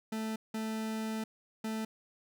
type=tone bursts at uneven times; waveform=40% pulse; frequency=220 Hz; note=A3; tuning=in tune; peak=-33 dBFS; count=3; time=0.12-0.36 / 0.54-1.24 / 1.64-1.85 s; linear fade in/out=5 ms; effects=none